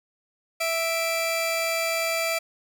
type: tone pair together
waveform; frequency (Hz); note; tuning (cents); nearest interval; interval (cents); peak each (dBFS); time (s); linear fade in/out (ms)
sawtooth; 659.3 / 2349; E5 / D7; 0 / 0; octave + minor seventh; 2200; -22 / -24; 0.6-2.39; 10
effects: none